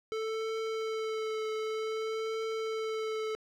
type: tone with vibrato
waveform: square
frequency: 440 Hz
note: A4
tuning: in tune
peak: -33 dBFS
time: 0.12-3.35 s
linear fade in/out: 0 ms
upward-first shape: triangle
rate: 0.54 Hz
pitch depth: 19 cents each way
effects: low-pass 5000 Hz 12 dB/octave + 10-bit